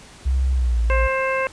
sine tone with pitch glide, 65.41 to 56.94 Hz, C2 to A#1, 0 to -40 cents, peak -16 dBFS, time 0.25-1.08 s, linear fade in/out 20 ms, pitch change -240 cents, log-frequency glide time 0.52-0.82 s
harmonic tone, 529 Hz, C5, 19 cents sharp, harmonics 1 / 2 / 3 / 4 / 5, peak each -22 / -25 / -27 / -28 / -29 dBFS, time 0.9-1.47 s, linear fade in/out 0 ms
effects pink hiss -44 dBFS RMS until 1.52 s + resampled to 22050 Hz

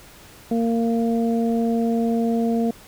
harmonic tone, 230.4 Hz, A#3, 20 cents flat, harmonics 1 / 2 / 3, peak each -19 / -25 / -29 dBFS, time 0.51-2.71 s, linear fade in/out 5 ms, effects pink hiss -46 dBFS RMS until 2.87 s

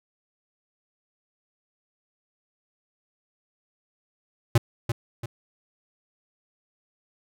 square tone with echo, 116.54 Hz, A#2, in tune, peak -15 dBFS, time 4.55-4.58 s, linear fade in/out 5 ms, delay 340 ms, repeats 2, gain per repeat -8 dB, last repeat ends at 5.26 s, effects none

